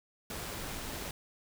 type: noise with amplitude modulation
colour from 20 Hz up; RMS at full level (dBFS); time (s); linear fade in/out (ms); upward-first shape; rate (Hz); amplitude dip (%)
pink; -39; 0.3-1.11; 2; sine; 111; 25
effects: none